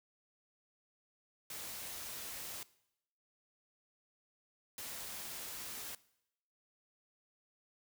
white noise bursts at uneven times, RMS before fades -45 dBFS, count 2, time 1.5-2.63 / 4.78-5.95 s, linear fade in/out 2 ms, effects noise-tail reverb RT60 0.8 s tail -20 dB re dry

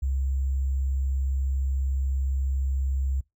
sine tone with sample-and-hold, 67 Hz, C2, 42 cents sharp, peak -23 dBFS, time 0.02-3.21 s, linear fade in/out 10 ms, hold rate 7350 Hz, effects noise-tail reverb RT60 0.2 s tail -25 dB re dry

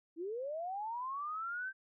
sine linear sweep, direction up, 311.1 to 1575 Hz, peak -37 dBFS, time 0.16-1.73 s, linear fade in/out 50 ms, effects none

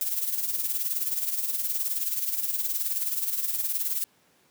violet noise with tremolo, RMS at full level -26 dBFS, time 0.01-4.04 s, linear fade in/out 0 ms, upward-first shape sine, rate 19 Hz, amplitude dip 60%, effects pink hiss -63 dBFS RMS until 4.5 s + high-pass 150 Hz 12 dB/octave

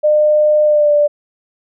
sine tone with pitch glide, 604 to 588.8 Hz, D5 to D5, +48 to +4 cents, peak -8 dBFS, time 0.03-1.08 s, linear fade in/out 20 ms, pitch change -44 cents, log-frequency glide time 0.65-0.92 s, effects none

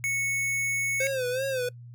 square tone, 2209 Hz, C#7, 7 cents flat, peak -26 dBFS, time 0.04-1.07 s, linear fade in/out 0 ms
square tone with vibrato, 518 Hz, C5, 17 cents flat, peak -27 dBFS, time 1-1.69 s, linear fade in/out 5 ms, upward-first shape sine, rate 2.7 Hz, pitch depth 91 cents each way
effects noise-tail reverb RT60 0.1 s tail -23 dB re dry + added 120 Hz sine -42 dBFS peak until 1.94 s

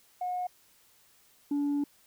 sine tone pair in turn, 724 / 287.3 Hz, F#5 / D4, -38 / -38 cents, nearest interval octave + major third, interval 1600 cents, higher first, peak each -29 / -24 dBFS, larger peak second, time 0.21-0.47 / 1.51-1.84 s, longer second, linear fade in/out 5 ms, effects tanh soft clip ceiling -25 dBFS + white hiss -63 dBFS RMS until 2.06 s

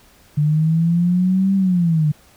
sine linear two-way sweep, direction up then down, 146.83 to 196 to 146.83 Hz, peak -13 dBFS, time 0.37-2.12 s, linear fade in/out 10 ms, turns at 1.55 s, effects pink hiss -51 dBFS RMS until 2.36 s

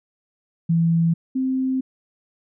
sine tone pair in turn, 166.3 / 261.3 Hz, E3 / C4, +16 / -2 cents, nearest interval minor sixth, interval 782 cents, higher second, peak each -15 / -19 dBFS, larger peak first, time 0.69-1.14 / 1.35-1.81 s, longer second, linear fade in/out 10 ms, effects none

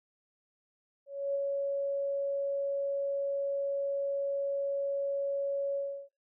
sine tone with ADSR envelope, 558 Hz, C#5, 11 cents sharp, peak -27 dBFS, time 1.06-6.09 s, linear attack 290 ms, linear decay 16 ms, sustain -2 dB, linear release 330 ms, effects noise-tail reverb RT60 0.2 s tail -19 dB re dry

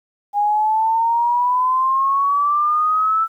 sine exponential sweep, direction up, 815 to 1330 Hz, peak -14 dBFS, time 0.33-3.28 s, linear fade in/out 50 ms, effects 9-bit

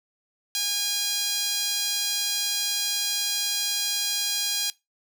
sawtooth tone with high-pass filter, 816 Hz, G#5, 31 cents flat, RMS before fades -27 dBFS, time 0.55-4.7 s, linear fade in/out 0 ms, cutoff 4000 Hz, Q 1.3, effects noise-tail reverb RT60 0.2 s tail -20 dB re dry

